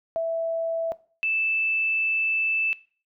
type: tone pair in turn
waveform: sine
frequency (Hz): 659.3 / 2637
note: E5 / E7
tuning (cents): 0 / 0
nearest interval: 2 octaves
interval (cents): 2400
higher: second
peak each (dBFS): -22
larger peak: neither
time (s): 0.16-0.92 / 1.23-2.73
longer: second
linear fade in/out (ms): 0
effects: noise-tail reverb RT60 0.4 s tail -19 dB re dry